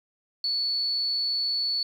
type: tone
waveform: sine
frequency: 4437 Hz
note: C#8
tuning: 1 cent sharp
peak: -24 dBFS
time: 0.44-1.83 s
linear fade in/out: 2 ms
effects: 9-bit